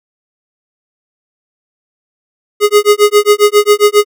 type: tone with tremolo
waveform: square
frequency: 415.3 Hz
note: G#4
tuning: in tune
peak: -3 dBFS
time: 2.6-4.05 s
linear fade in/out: 50 ms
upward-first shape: sine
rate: 7.4 Hz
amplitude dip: 100%
effects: none